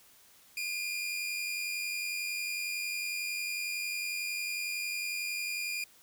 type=tone pair together; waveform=sawtooth; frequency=2400 / 2491 Hz; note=D7 / D#7; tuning=+37 / +1 cents; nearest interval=minor second; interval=64 cents; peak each=-31 / -36 dBFS; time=0.57-5.84 s; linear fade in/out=2 ms; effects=white hiss -60 dBFS RMS until 6.02 s